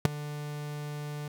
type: tone with ADSR envelope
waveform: 45% pulse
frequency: 147.8 Hz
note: D3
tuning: 11 cents sharp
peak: -14 dBFS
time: 0.05-1.28 s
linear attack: 3 ms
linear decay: 10 ms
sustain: -21 dB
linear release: 3 ms
effects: none